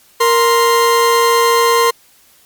40% pulse tone pair together, 466.2 / 1046.6 Hz, A#4 / C6, 0 / 0 cents, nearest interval octave + major second, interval 1400 cents, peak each -11 dBFS, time 0.2-1.91 s, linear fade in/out 10 ms, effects white hiss -49 dBFS RMS until 2.45 s + MP3 96 kbps

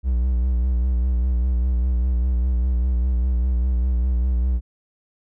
triangle tone with vibrato, 61.74 Hz, B1, in tune, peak -15 dBFS, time 0.03-4.61 s, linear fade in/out 50 ms, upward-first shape sine, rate 5 Hz, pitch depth 70 cents each way, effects none

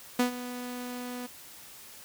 sawtooth tone with ADSR envelope, 246.9 Hz, B3, in tune, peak -17 dBFS, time 0.19-1.27 s, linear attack 6 ms, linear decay 110 ms, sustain -15 dB, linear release 14 ms, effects white hiss -49 dBFS RMS until 2.04 s

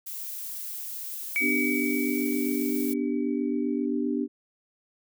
violet noise, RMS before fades -36 dBFS, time 0.06-2.94 s, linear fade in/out 10 ms
sine tone with exponential decay, 2277 Hz, C#7, 46 cents sharp, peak -22 dBFS, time 1.36-3.85 s, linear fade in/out 0 ms, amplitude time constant 540 ms
sine chord, G major, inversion first, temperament equal with one note detuned, 246.9 / 294.5 / 392 Hz, B3 / D4 / G4, 0 / +5 / 0 cents, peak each -28 / -28 / -32 dBFS, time 1.4-4.28 s, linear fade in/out 50 ms
effects none

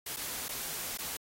white noise with dropouts, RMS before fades -38 dBFS, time 0.06-1.17 s, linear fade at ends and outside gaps 5 ms, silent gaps 0.164-0.168 / 0.484-0.49 / 0.975-0.986 s, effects AAC 48 kbps

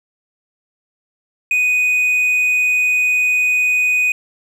triangle tone, 2489 Hz, D#7, in tune, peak -11 dBFS, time 1.51-4.12 s, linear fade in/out 2 ms, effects none

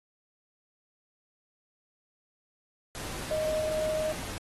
sine tone in noise, 622.3 Hz, D#5, in tune, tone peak -27 dBFS, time 3.31-4.12 s, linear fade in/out 0 ms, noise pink, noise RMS -39 dBFS, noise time 2.95-4.38 s, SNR +9 dB, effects AAC 32 kbps

